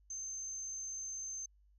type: tone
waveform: sine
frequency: 6272 Hz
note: G8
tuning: in tune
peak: -40 dBFS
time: 0.1-1.46 s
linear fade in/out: 5 ms
effects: added 50 Hz sine -64 dBFS peak until 1.78 s